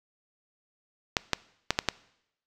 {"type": "clicks", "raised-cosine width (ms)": 0.2, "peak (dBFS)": -5, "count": 5, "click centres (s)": [1.168, 1.333, 1.706, 1.789, 1.887], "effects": ["noise-tail reverb RT60 0.8 s tail -21 dB re dry"]}